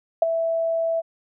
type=tone with ADSR envelope; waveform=sine; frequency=659.3 Hz; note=E5; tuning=in tune; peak=-10 dBFS; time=0.22-1.02 s; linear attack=4 ms; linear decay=16 ms; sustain=-10 dB; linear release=30 ms; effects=none